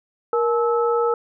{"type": "tone cluster", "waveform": "sine", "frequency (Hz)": [470.7, 859, 1303], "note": ["A#4", "A5", "E6"], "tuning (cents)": [17, -42, -20], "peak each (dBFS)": [-18, -26, -24], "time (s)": [0.33, 1.14], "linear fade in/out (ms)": 2, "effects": []}